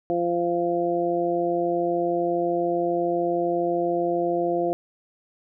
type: harmonic tone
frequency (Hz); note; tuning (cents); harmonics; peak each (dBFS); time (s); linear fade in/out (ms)
172.8; F3; -18; 1 / 2 / 3 / 4; -35 / -24 / -27 / -26; 0.1-4.73; 0
effects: none